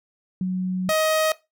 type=tone pair in turn; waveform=sine / sawtooth; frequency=184.6 / 629.2 Hz; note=F#3 / D#5; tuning=-4 / +19 cents; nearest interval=octave + major sixth; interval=2123 cents; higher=second; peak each=-21 / -15 dBFS; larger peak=second; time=0.41-0.89 / 0.89-1.32 s; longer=first; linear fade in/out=2 ms; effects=noise-tail reverb RT60 0.2 s tail -17 dB re dry